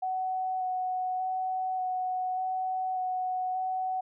sine tone with vibrato, 744 Hz, F#5, 9 cents sharp, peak -28 dBFS, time 0.02-4.01 s, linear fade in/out 10 ms, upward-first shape square, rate 0.85 Hz, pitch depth 10 cents each way, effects none

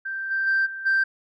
sine tone with level steps, 1568 Hz, G6, in tune, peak -27 / -21 / -17 / -31 / -16 dBFS, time 0.05-1.04 s, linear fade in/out 10 ms, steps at 0.3 / 0.46 / 0.65 / 0.85 s, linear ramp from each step 20 ms, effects tanh soft clip ceiling -15 dBFS

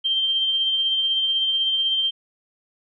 sine tone with tremolo, 3148 Hz, G7, 7 cents sharp, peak -17 dBFS, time 0.04-2.11 s, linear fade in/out 20 ms, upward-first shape triangle, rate 16 Hz, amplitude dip 35%, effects none

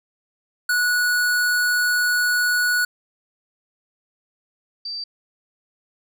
square / sine tone pair in turn, 1467 / 4657 Hz, F#6 / D8, -15 / -15 cents, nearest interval octave + minor sixth, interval 2000 cents, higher second, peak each -18 / -27 dBFS, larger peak first, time 0.69-2.85 / 4.85-5.04 s, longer first, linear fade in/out 5 ms, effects none

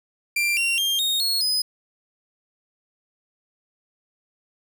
40% pulse tone with pitch steps, 2369 / 2753 / 3199 / 3717 / 4320 / 5020 Hz, D7 / F7 / G7 / A#7 / C#8 / D#8, +14 / -25 / +34 / -6 / -45 / +15 cents, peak -19 dBFS, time 0.36-1.62 s, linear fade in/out 5 ms, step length 210 ms, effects none

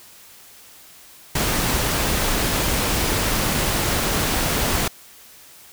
pink noise, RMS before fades -21 dBFS, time 1.35-4.88 s, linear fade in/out 5 ms, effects white hiss -46 dBFS RMS until 5.72 s

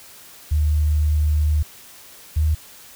sine tone pair in turn, 75.7 / 77.16 Hz, D#2 / D#2, -47 / -14 cents, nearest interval unison, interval 33 cents, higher second, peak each -15 dBFS, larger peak neither, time 0.51-1.63 / 2.36-2.55 s, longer first, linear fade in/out 10 ms, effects white hiss -44 dBFS RMS until 2.95 s

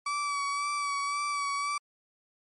35% pulse tone with vibrato, 1146 Hz, D6, 43 cents flat, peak -27 dBFS, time 0.06-1.78 s, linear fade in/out 5 ms, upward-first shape sine, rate 1.9 Hz, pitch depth 27 cents each way, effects MP3 48 kbps

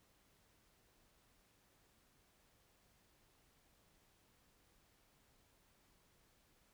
silence, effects pink hiss -73 dBFS RMS until 6.73 s

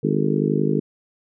harmonic tone with a mistuned harmonic, 51.2 Hz, G#1, 24 cents flat, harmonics 3 / 4 / 5 / 6 / 7 / 8 / 9, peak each -23 / -24 / -25 / -26 / -26 / -27 / -28 dBFS, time 0.03-0.8 s, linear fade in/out 10 ms, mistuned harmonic 9, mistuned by -59 cents, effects none

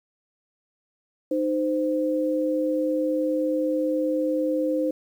sine tone pair together, 308 / 517.4 Hz, D#4 / C5, -17 / -19 cents, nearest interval major sixth, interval 898 cents, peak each -24 dBFS, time 1.31-4.91 s, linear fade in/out 5 ms, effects 9-bit

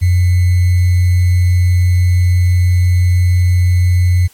sine tone with sample-and-hold, 89.4 Hz, F2, 41 cents sharp, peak -7 dBFS, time 0.01-4.28 s, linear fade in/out 20 ms, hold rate 2100 Hz, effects white hiss -46 dBFS RMS until 4.33 s + MP3 64 kbps

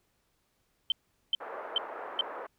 sine tone bursts, 3100 Hz, G7, 20 cents flat, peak -23 dBFS, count 4, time 0.9-2.21 s, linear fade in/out 2 ms, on 20 ms, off 410 ms
pink band-pass noise, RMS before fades -41 dBFS, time 1.4-2.47 s, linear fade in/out 10 ms, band 450 to 1500 Hz, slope 24 dB/octave
effects pink hiss -74 dBFS RMS until 2.58 s

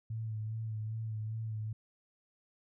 sine tone with vibrato, 110 Hz, A2, in tune, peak -35 dBFS, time 0.1-1.73 s, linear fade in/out 5 ms, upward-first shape sine, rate 2.5 Hz, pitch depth 34 cents each way, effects none

